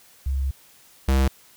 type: tone pair in turn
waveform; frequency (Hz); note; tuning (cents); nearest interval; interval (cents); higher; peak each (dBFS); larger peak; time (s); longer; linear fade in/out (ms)
sine / square; 67.4 / 66.7; C#2 / C2; -48 / +34; unison; 18; first; -21 / -17; second; 0.26-0.51 / 1.08-1.28; first; 5
effects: white hiss -53 dBFS RMS until 1.56 s